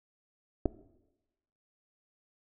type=clicks; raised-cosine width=2 ms; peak=-15 dBFS; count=2; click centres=0.656 / 0.659 s; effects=noise-tail reverb RT60 1.0 s tail -18 dB re dry